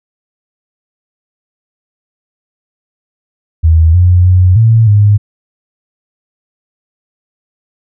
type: tone with pitch steps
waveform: sine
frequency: 80.8 / 89.5 / 91.4 / 113 / 103.5 Hz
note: E2 / F2 / F#2 / A2 / G#2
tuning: -34 / +43 / -21 / +47 / -5 cents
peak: -3 dBFS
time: 3.63-5.18 s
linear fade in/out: 20 ms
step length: 310 ms
effects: none